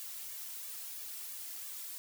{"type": "noise with flanger", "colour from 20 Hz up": "blue", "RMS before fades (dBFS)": -44, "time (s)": [0, 1.98], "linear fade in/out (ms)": 0, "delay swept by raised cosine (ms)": [1.7, 3], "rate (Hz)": 3, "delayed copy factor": 0.85, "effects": []}